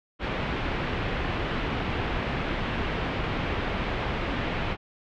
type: low-pass noise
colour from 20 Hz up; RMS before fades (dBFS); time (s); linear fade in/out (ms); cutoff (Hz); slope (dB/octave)
pink; -29; 0.19-4.77; 50; 3100; 24
effects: none